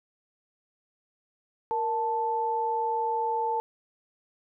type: tone pair together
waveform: sine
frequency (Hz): 466.2 / 880.1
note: A#4 / A5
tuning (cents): 0 / 0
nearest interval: major seventh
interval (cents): 1100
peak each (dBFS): -31 / -26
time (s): 1.71-3.6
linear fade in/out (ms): 0
effects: none